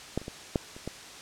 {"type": "clicks", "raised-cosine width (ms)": 2, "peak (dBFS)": [-14, -30, -23, -11, -30, -20], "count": 6, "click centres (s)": [0.176, 0.216, 0.281, 0.558, 0.765, 0.876], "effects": ["white hiss -45 dBFS RMS until 1.21 s", "low-pass 7000 Hz 12 dB/octave"]}